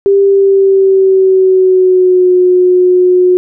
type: tone with pitch glide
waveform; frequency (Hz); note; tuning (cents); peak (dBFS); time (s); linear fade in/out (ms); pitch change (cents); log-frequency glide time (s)
sine; 396.1 to 363.2; G4 to F#4; +18 to -32; -4; 0.06-3.37; 0; -150; 0.21-2.32
effects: none